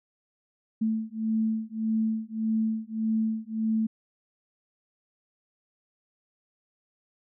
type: beating tone pair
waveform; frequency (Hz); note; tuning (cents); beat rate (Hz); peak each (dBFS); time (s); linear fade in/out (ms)
sine; 220 / 221.7; A3 / A3; 0 / +13; 1.7; -28 / -28; 0.81-3.87; 10
effects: none